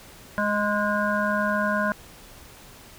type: harmonic tone with a mistuned harmonic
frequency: 207.7 Hz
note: G#3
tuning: in tune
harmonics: 1 / 3 / 5 / 7 / 8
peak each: -27 / -27 / -28 / -27 / -31 dBFS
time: 0.38-1.92 s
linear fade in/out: 0 ms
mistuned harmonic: 8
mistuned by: -59 cents
effects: pink hiss -47 dBFS RMS until 2.98 s